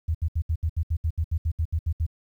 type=tone bursts; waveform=sine; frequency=80.6 Hz; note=E2; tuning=38 cents flat; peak=-21 dBFS; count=15; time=0.08-2.065 s; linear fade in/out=10 ms; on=67 ms; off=70 ms; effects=10-bit